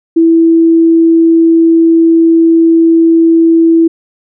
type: tone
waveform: sine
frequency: 329.6 Hz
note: E4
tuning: in tune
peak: -3 dBFS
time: 0.16-3.88 s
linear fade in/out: 10 ms
effects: none